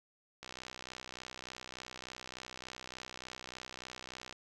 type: click train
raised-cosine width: 0.2 ms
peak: -27 dBFS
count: 248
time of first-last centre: 0.43-4.326 s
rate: 63.4 Hz
effects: none